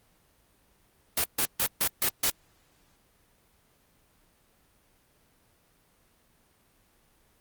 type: noise bursts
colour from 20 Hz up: white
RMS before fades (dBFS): -25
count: 6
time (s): 1.17-2.302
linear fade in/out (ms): 5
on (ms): 72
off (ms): 140
effects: pink hiss -65 dBFS RMS until 7.4 s + Opus 32 kbps